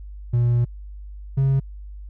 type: tone pair in turn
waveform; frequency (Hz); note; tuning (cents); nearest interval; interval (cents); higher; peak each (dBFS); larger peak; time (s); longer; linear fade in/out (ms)
triangle; 120 / 135.48; B2 / C#3; -49 / -39; major second; 210; second; -13; neither; 0.33-0.65 / 1.37-1.6; first; 10
effects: tanh soft clip ceiling -9 dBFS + added 50 Hz sine -34 dBFS peak until 2.09 s